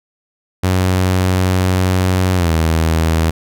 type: tone with pitch glide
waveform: sawtooth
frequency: 92.5 to 80.99 Hz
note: F#2 to E2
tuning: 0 to -30 cents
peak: -8 dBFS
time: 0.63-3.31 s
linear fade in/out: 10 ms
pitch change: -230 cents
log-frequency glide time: 2.35-2.51 s
effects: none